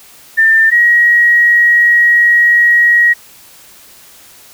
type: tone pair in turn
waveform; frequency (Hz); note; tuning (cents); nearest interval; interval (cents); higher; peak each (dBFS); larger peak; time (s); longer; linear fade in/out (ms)
sine; 1792 / 1898.6; A6 / A#6; +31 / +31; minor second; 100; second; -5; neither; 0.37-0.71 / 0.71-3.14; second; 20
effects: white hiss -40 dBFS RMS until 4.53 s